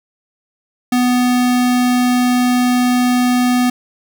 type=tone; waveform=square; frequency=247.9 Hz; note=B3; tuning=7 cents sharp; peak=-12 dBFS; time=0.92-3.7 s; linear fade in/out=5 ms; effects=none